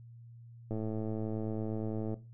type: click train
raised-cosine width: 2 ms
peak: -24 dBFS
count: 157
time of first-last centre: 0.71-2.141 s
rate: 109 Hz
effects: noise-tail reverb RT60 0.3 s tail -17 dB re dry + added 117 Hz sine -49 dBFS peak until 2.33 s